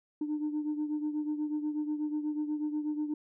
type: beating tone pair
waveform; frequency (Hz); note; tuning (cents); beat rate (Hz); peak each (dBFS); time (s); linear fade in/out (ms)
sine; 299.8 / 308; D4 / D#4; +36 / -17; 8.2; -30 / -36; 0.21-3.14; 5
effects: tanh soft clip ceiling -26 dBFS